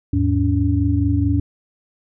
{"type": "tone cluster", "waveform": "sine", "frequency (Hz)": [80.8, 105.4, 283.9], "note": ["E2", "G#2", "C#4"], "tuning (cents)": [-34, 26, 41], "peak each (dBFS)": -19, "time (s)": [0.13, 1.4], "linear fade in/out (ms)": 5, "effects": []}